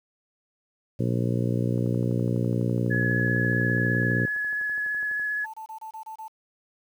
harmonic tone, 59.8 Hz, A#1, 45 cents sharp, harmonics 2 / 3 / 4 / 5 / 6 / 7 / 8 / 9, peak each -25 / -29 / -31 / -33 / -35 / -36 / -37 / -38 dBFS, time 0.99-4.26 s, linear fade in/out 10 ms
click train, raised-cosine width 1 ms, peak -34 dBFS, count 42, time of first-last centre 1.78-5.197 s, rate 12 Hz
sine tone with vibrato, 1695 Hz, G#6, 35 cents sharp, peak -25 dBFS, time 2.9-5.46 s, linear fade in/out 20 ms, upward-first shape triangle, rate 15 Hz, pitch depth 15 cents each way
sine tone bursts, 880 Hz, A5, in tune, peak -35 dBFS, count 7, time 5.44-6.282 s, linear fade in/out 10 ms, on 98 ms, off 26 ms
effects 9-bit

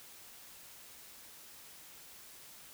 silence, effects white hiss -54 dBFS RMS until 2.73 s

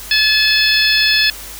harmonic tone, 862 Hz, A5, 36 cents flat, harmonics 2 / 3 / 4 / 5 / 6, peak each -17 / -17 / -17 / -17 / -17 dBFS, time 0.11-1.3 s, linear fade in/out 2 ms, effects added 50 Hz sine -37 dBFS peak until 1.59 s + white hiss -32 dBFS RMS until 1.59 s

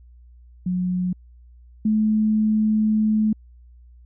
sine tone pair in turn, 181.4 / 215.7 Hz, F#3 / A3, -34 / -34 cents, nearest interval minor third, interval 300 cents, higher second, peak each -20 / -16 dBFS, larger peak second, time 0.66-1.13 / 1.85-3.33 s, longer second, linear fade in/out 5 ms, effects added 60 Hz sine -45 dBFS peak until 4.05 s

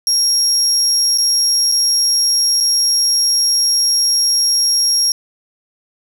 35% pulse tone with dropouts, 5588 Hz, F8, in tune, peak -9 dBFS, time 0.07-5.12 s, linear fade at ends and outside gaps 1 ms, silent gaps 1.176-1.183 / 1.717-1.721 / 2.603-2.607 s, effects none

